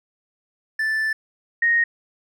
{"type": "tone pair in turn", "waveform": ["triangle", "sine"], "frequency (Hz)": [1760, 1864.7], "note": ["A6", "A#6"], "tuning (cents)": [0, 0], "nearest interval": "minor second", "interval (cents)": 100, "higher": "second", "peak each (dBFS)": [-18, -15], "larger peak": "second", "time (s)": [[0.79, 1.13], [1.62, 1.84]], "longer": "first", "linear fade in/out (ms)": 5, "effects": []}